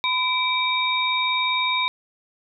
sine tone cluster, 1006 / 2325 / 3725 Hz, B5 / D7 / A#7, +32 / -18 / -2 cents, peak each -24 dBFS, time 0.04-1.88 s, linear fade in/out 0 ms, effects none

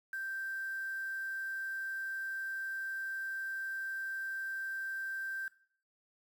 sine tone with quantisation, 1568 Hz, G6, in tune, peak -36 dBFS, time 0.13-5.48 s, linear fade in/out 2 ms, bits 9, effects noise-tail reverb RT60 0.5 s tail -17 dB re dry

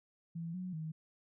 sine tone with pitch steps, 166.7 / 183.2 / 158.1 Hz, E3 / F#3 / D#3, +20 / -17 / +28 cents, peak -38 dBFS, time 0.35-0.92 s, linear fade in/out 10 ms, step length 190 ms, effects none

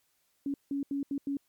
sine tone bursts at uneven times, 279.8 Hz, C#4, 16 cents sharp, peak -29 dBFS, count 5, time 0.46-0.54 / 0.71-0.83 / 0.91-1.03 / 1.11-1.18 / 1.27-1.37 s, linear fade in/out 2 ms, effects white hiss -73 dBFS RMS until 1.48 s + MP3 96 kbps

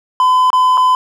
triangle tone with dropouts, 1014 Hz, B5, 45 cents sharp, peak -6 dBFS, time 0.2-0.95 s, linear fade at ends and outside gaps 1 ms, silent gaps 0.503-0.53 / 0.773-0.777 s, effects none

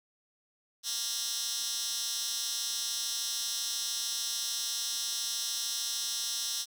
10% pulse tone with high-pass filter, 233.1 Hz, A#3, in tune, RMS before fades -34 dBFS, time 0.83-6.66 s, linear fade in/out 50 ms, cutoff 4800 Hz, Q 2.5, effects none

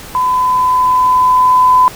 sine tone with level ramp, 1009 Hz, B5, 37 cents sharp, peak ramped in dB -10 to -4 dBFS, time 0.15-1.88 s, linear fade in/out 0 ms, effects pink hiss -31 dBFS RMS until 1.95 s

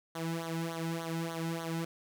sawtooth tone with flanger, 165.1 Hz, E3, 3 cents sharp, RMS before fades -36 dBFS, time 0.15-1.85 s, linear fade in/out 5 ms, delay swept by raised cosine 0.39 to 1.79 ms, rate 3.4 Hz, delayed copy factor -0.85, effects none

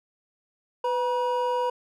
triangle tone pair together, 499.5 / 960 Hz, B4 / B5, +20 / -49 cents, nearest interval major seventh, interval 1131 cents, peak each -24 dBFS, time 0.84-1.7 s, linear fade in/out 5 ms, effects none

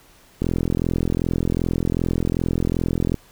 click train, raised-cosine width 3 ms, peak -8 dBFS, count 117, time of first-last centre 0.42-3.143 s, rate 42.6 Hz, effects pink hiss -52 dBFS RMS until 3.31 s

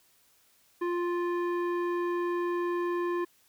square tone with low-pass filter, 349.5 Hz, F4, 1 cent sharp, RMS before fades -30 dBFS, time 0.81-3.25 s, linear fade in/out 10 ms, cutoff 1500 Hz, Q 1.3, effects white hiss -65 dBFS RMS until 3.48 s

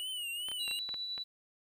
square tone with vibrato, 2908 Hz, F#7, 31 cents flat, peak -37 dBFS, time 0-0.79 s, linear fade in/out 0 ms, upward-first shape triangle, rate 2.5 Hz, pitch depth 110 cents each way
clicks, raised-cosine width 0.3 ms, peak -29 dBFS, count 7, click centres 0.486 / 0.516 / 0.679 / 0.712 / 0.891 / 0.942 / 1.179 s
sine tone with tremolo, 3951 Hz, B7, in tune, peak -35 dBFS, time 0.59-1.24 s, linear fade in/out 20 ms, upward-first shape sine, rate 9.8 Hz, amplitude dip 30%
effects 11-bit

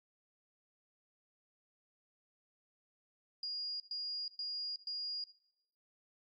sine tone bursts, 4850 Hz, D#8, 45 cents flat, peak -37 dBFS, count 4, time 3.43-5.24 s, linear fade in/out 2 ms, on 370 ms, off 110 ms, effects noise-tail reverb RT60 0.7 s tail -17 dB re dry + AAC 64 kbps

